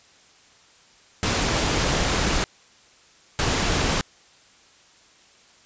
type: noise bursts at uneven times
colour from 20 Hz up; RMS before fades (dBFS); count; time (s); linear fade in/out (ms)
pink; -22; 2; 1.23-2.44 / 3.39-4.01; 0
effects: white hiss -54 dBFS RMS until 5.65 s + resampled to 16000 Hz